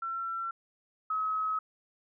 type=tone pair in turn; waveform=sine; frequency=1351 / 1279.4 Hz; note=E6 / D#6; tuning=+42 / +48 cents; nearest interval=minor second; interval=94 cents; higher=first; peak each=-32 / -28 dBFS; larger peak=second; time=0.02-0.51 / 1.1-1.59 s; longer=neither; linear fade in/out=5 ms; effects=none